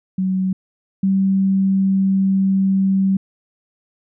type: tone pair in turn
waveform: sine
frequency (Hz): 187.9 / 192.85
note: F#3 / G3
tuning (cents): +27 / -28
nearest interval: unison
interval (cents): 45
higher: second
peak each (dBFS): -16 / -13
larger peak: second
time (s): 0.18-0.53 / 1.03-3.17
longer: second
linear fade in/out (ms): 5
effects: none